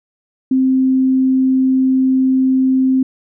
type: tone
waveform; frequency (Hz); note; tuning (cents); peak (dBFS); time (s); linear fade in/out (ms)
sine; 261.6; C4; 0; -10; 0.51-3.03; 5
effects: none